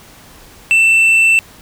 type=tone with tanh clipping; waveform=sine; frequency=2671 Hz; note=E7; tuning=22 cents sharp; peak=-8 dBFS; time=0.71-1.39 s; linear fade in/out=0 ms; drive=4 dB; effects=pink hiss -41 dBFS RMS until 1.61 s